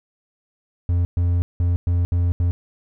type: tone bursts at uneven times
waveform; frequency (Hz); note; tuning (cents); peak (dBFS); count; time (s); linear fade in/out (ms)
triangle; 87.31; F2; 0; -14; 6; 0.89-1.05 / 1.17-1.42 / 1.6-1.76 / 1.87-2.05 / 2.12-2.32 / 2.4-2.51; 0
effects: none